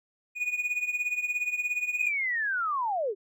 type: tone with tremolo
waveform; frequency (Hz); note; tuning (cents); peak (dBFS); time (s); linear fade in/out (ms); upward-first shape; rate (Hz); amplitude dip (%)
triangle; 2463; D#7; -18; -22; 0.35-2.12; 50; triangle; 17; 85
type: linear sweep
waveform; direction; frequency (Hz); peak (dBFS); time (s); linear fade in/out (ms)
sine; down; 2600 to 366.8; -26; 1.97-3.15; 50
effects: none